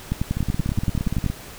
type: two click trains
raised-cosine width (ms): 5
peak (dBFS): -12 / -9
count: 17 / 13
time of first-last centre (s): 0.37-1.3 / 0.12-1.263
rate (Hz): 17.2 / 10.5
effects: pink hiss -40 dBFS RMS until 1.58 s